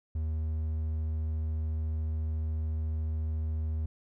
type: tone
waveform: triangle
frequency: 78.5 Hz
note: D#2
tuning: 16 cents sharp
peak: -27 dBFS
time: 0.15-3.86 s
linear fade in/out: 5 ms
effects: none